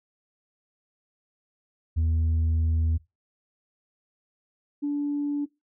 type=tone pair in turn; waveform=sine; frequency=80.8 / 289.3 Hz; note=E2 / D4; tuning=-34 / -26 cents; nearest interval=octave + minor seventh; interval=2208 cents; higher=second; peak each=-18 / -23 dBFS; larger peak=first; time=1.96-2.98 / 4.82-5.46 s; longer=first; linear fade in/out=20 ms; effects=noise-tail reverb RT60 0.2 s tail -20 dB re dry + tanh soft clip ceiling -20 dBFS